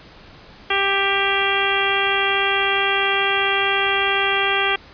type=harmonic tone with a mistuned harmonic; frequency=393.9 Hz; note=G4; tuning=8 cents sharp; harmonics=1 / 2 / 3 / 4 / 5 / 6 / 7 / 8; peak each=-25 / -25 / -25 / -25 / -25 / -25 / -25 / -25 dBFS; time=0.7-4.76 s; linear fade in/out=5 ms; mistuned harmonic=8; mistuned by=+53 cents; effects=pink hiss -44 dBFS RMS until 4.93 s + resampled to 11025 Hz